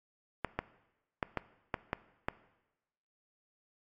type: clicks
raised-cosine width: 0.5 ms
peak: -16 dBFS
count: 7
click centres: 0.447 / 0.59 / 1.228 / 1.373 / 1.742 / 1.931 / 2.285 s
effects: noise-tail reverb RT60 1.0 s tail -18 dB re dry + AAC 48 kbps